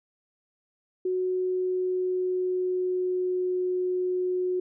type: tone with pitch glide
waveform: sine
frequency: 368.6 to 364.8 Hz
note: F#4 to F#4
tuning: -7 to -24 cents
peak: -24 dBFS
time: 1.05-4.6 s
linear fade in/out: 5 ms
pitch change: -17 cents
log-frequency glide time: 1.3-3.63 s
effects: none